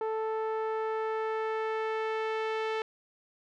sawtooth tone with low-pass filter sweep, 440 Hz, A4, in tune, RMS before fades -32 dBFS, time 0.01-2.82 s, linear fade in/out 2 ms, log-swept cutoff 1000 to 2900 Hz, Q 1.1, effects none

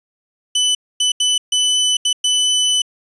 sawtooth tone bursts at uneven times, 2999 Hz, F#7, 23 cents sharp, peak -10 dBFS, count 6, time 0.55-0.75 / 1-1.12 / 1.2-1.38 / 1.52-1.97 / 2.05-2.13 / 2.24-2.82 s, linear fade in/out 5 ms, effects resampled to 22050 Hz

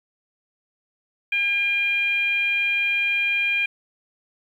sine tone with frequency modulation, 2408 Hz, D7, 43 cents sharp, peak -19 dBFS, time 1.32-3.66 s, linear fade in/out 5 ms, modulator 785 Hz, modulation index 0.46, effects 9-bit

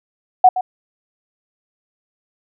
sine tone with echo, 740 Hz, F#5, in tune, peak -4 dBFS, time 0.44-0.49 s, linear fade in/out 5 ms, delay 120 ms, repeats 1, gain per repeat -13 dB, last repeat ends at 0.61 s, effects none

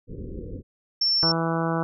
pink low-pass noise, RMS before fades -35 dBFS, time 0.07-0.63 s, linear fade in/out 50 ms, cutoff 510 Hz, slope 96 dB/octave
sine tone, 5410 Hz, E8, 44 cents sharp, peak -19 dBFS, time 1.01-1.32 s, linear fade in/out 5 ms
harmonic tone, 164.81 Hz, E3, in tune, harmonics 1 / 2 / 3 / 4 / 5 / 6 / 7 / 8 / 9, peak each -26 / -29 / -31 / -32 / -33 / -34 / -34 / -35 / -36 dBFS, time 1.23-1.83 s, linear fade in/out 0 ms
effects none

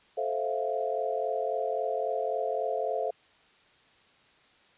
sine chord, F major seventh, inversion first, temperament just, 436.5 / 523.8 / 654.8 / 698.5 Hz, A4 / C5 / E5 / F5, -14 / +2 / -12 / 0 cents, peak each -33 dBFS, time 0.17-3.11 s, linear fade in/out 10 ms, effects white hiss -61 dBFS RMS until 4.77 s + resampled to 8000 Hz

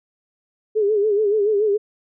sine tone with vibrato, 417.5 Hz, G#4, 9 cents sharp, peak -15 dBFS, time 0.75-1.78 s, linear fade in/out 20 ms, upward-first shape sine, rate 7 Hz, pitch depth 85 cents each way, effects none

